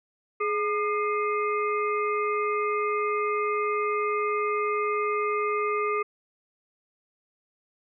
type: harmonic tone with a mistuned harmonic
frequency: 420 Hz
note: G#4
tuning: 19 cents sharp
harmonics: 1 / 3 / 5 / 6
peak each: -27 / -27 / -34 / -38 dBFS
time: 0.4-6.03 s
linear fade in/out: 10 ms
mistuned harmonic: 3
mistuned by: -69 cents
effects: none